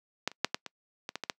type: clicks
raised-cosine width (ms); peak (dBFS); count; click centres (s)
0.2; -11 / -29 / -6 / -12 / -21 / -18 / -17 / -17 / -12; 9; 0.276 / 0.316 / 0.446 / 0.545 / 0.663 / 1.091 / 1.156 / 1.237 / 1.298
effects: noise-tail reverb RT60 0.1 s tail -26 dB re dry + high-pass 200 Hz 12 dB/octave